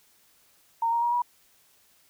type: tone with pitch steps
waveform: sine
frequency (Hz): 920 / 935.5 / 951.3 / 967.4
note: A#5 / A#5 / A#5 / B5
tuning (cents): -23 / +6 / +35 / -36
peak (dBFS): -22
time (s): 0.82-1.22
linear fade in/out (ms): 5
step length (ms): 100
effects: white hiss -62 dBFS RMS until 2.09 s